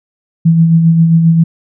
sine tone with tremolo, 164.81 Hz, E3, in tune, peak -3 dBFS, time 0.45-1.44 s, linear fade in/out 10 ms, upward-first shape sine, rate 7.5 Hz, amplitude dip 40%, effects none

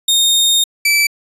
sawtooth tone pair in turn, 3686 / 2317 Hz, A#7 / D7, -20 / -24 cents, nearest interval minor sixth, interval 804 cents, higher first, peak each -7 dBFS, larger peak neither, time 0.08-0.64 / 0.85-1.07 s, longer first, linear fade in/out 5 ms, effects resampled to 32000 Hz

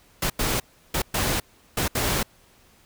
pink noise bursts at uneven times, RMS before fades -24 dBFS, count 6, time 0.22-0.3 / 0.39-0.6 / 0.94-1.02 / 1.14-1.4 / 1.77-1.88 / 1.95-2.23 s, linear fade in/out 5 ms, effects pink hiss -57 dBFS RMS until 2.85 s

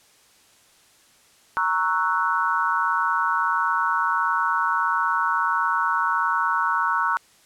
sine chord, F# dominant seventh, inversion first, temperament equal, 932.3 / 1108.7 / 1318.5 / 1480 Hz, A#5 / C#6 / E6 / F#6, 0 / 0 / 0 / 0 cents, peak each -25 dBFS, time 1.57-7.17 s, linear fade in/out 0 ms, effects white hiss -56 dBFS RMS until 7.45 s + low-pass 10000 Hz 12 dB/octave

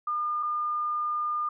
sine tone pair in turn, 1210 / 1210 Hz, D#6 / D#6, -49 / -49 cents, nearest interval unison, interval 0 cents, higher neither, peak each -26 dBFS, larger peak neither, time 0.07-0.43 / 0.43-1.49 s, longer second, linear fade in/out 5 ms, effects none

